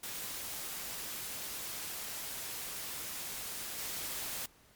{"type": "noise with level steps", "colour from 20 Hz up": "white", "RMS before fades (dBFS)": [-41, -39], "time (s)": [0.03, 4.46], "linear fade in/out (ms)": 5, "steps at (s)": 3.78, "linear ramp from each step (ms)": 2, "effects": ["pink hiss -63 dBFS RMS until 4.75 s", "MP3 96 kbps"]}